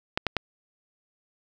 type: clicks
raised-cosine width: 0.3 ms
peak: -8 dBFS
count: 3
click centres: 0.175 / 0.267 / 0.367 s
effects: none